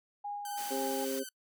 sine tone with tremolo, 819 Hz, G#5, 24 cents flat, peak -35 dBFS, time 0.24-1.05 s, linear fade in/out 10 ms, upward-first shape sine, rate 3.8 Hz, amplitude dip 30%
5% pulse tone with vibrato, 1534 Hz, G6, 38 cents flat, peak -32 dBFS, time 0.45-1.29 s, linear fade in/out 2 ms, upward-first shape triangle, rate 19 Hz, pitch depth 43 cents each way
white high-pass noise, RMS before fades -43 dBFS, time 0.57-1.2 s, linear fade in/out 10 ms, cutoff 180 Hz, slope 24 dB/octave
harmonic tone, 133.6 Hz, C3, 36 cents sharp, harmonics 2 / 3 / 4, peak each -37 / -37 / -37 dBFS, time 0.7-1.24 s, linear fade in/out 20 ms
effects noise-tail reverb RT60 0.1 s tail -26 dB re dry

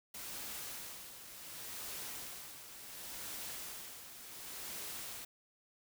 white noise with tremolo, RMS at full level -44 dBFS, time 0.14-5.25 s, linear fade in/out 5 ms, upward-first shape sine, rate 0.69 Hz, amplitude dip 60%, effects none

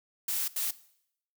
blue noise bursts at uneven times, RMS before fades -31 dBFS, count 2, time 0.28-0.48 / 0.56-0.71 s, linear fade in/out 5 ms, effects noise-tail reverb RT60 0.7 s tail -18 dB re dry

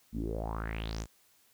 sawtooth tone with low-pass filter sweep, 55 Hz, A1, in tune, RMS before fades -36 dBFS, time 0.12-1.07 s, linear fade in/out 50 ms, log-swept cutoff 210 to 8100 Hz, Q 5.8, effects white hiss -66 dBFS RMS until 1.53 s

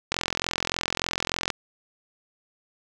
click train, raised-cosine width 0.2 ms, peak -7 dBFS, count 61, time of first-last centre 0.12-1.502 s, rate 43.4 Hz, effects 7-bit

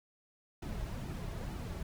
brown noise with flanger, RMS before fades -40 dBFS, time 0.62-1.83 s, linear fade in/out 5 ms, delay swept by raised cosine 1.8 to 4.1 ms, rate 2.2 Hz, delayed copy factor -0.55, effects none

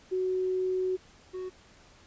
sine / triangle tone pair in turn, 371.4 / 370 Hz, F#4 / F#4, +7 / 0 cents, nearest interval unison, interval 7 cents, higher first, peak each -26 / -32 dBFS, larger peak first, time 0.11-0.97 / 1.33-1.5 s, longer first, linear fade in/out 20 ms, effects pink hiss -57 dBFS RMS until 2.06 s + resampled to 16000 Hz

